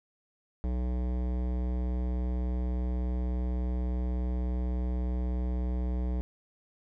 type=tone with hard clipping; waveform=sine; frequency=61.74 Hz; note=B1; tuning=in tune; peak=-30 dBFS; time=0.64-6.21 s; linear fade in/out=0 ms; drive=17 dB; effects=none